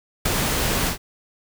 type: noise with ADSR envelope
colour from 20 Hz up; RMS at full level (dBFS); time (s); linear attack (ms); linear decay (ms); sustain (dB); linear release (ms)
pink; -18; 0.25-0.98; 9; 6; -4; 100
effects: none